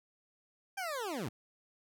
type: linear sweep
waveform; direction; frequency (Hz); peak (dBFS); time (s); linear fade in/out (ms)
20% pulse; down; 802 to 89.3; -31; 0.77-1.29; 10
effects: none